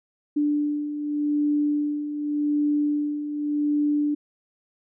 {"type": "beating tone pair", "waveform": "sine", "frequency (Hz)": [293.9, 294.76], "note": ["D4", "D4"], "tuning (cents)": [1, 6], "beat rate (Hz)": 0.86, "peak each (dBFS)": [-29, -22], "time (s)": [0.36, 4.15], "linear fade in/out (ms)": 10, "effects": []}